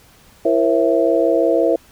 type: tone cluster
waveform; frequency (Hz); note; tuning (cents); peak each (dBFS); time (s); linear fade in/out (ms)
sine; 334 / 470.1 / 536 / 662; E4 / A#4 / C5 / E5; +23 / +15 / +42 / +7; -18; 0.45-1.76; 5
effects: pink hiss -49 dBFS RMS until 1.91 s